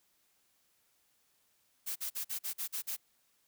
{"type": "noise bursts", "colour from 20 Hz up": "blue", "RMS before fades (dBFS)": -37, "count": 8, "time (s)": [1.86, 2.967], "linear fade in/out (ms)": 20, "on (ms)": 99, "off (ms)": 45, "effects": ["white hiss -73 dBFS RMS until 3.47 s"]}